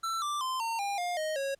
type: tone with pitch steps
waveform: square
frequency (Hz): 1336 / 1176.6 / 1036.2 / 912.5 / 803.6 / 707.7 / 623.3 / 548.9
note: E6 / D6 / C6 / A#5 / G5 / F5 / D#5 / C#5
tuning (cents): +23 / +3 / -17 / -37 / +43 / +23 / +3 / -17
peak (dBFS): -31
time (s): 0.03-1.55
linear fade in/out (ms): 10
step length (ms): 190
effects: pink hiss -70 dBFS RMS until 1.59 s + low-pass 11000 Hz 12 dB/octave